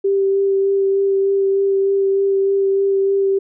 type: tone with vibrato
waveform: sine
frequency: 392 Hz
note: G4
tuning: in tune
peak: -13 dBFS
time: 0.04-3.39 s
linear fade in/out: 10 ms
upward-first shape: sine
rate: 3.3 Hz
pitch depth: 12 cents each way
effects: none